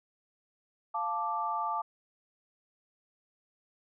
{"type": "chord", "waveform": "sine", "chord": "D minor", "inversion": "first", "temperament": "equal", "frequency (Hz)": [698.5, 880, 1174.7], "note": ["F5", "A5", "D6"], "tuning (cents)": [0, 0, 0], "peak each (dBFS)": [-38, -33, -33], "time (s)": [0.94, 1.82], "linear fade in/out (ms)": 10, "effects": []}